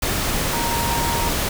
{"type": "tone in noise", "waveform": "sine", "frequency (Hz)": 934, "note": "A#5", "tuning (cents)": 3, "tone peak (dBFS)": -24, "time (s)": [0.53, 1.29], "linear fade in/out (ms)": 5, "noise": "pink", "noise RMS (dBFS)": -22, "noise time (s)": [0.02, 1.49], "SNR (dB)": -5, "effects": []}